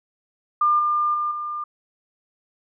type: tone with level steps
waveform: sine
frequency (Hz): 1200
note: D6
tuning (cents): +37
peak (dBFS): -15 / -18 / -21 / -26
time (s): 0.61-1.64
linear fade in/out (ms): 5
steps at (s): 0.79 / 1.14 / 1.31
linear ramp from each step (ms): 5
effects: none